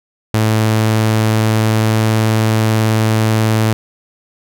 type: tone with pitch glide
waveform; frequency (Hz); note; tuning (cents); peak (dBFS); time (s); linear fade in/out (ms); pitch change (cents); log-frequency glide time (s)
sawtooth; 109.5 to 110.2; A2 to A2; -8 to +3; -7; 0.34-3.73; 0; +11; 0.45-2.02
effects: none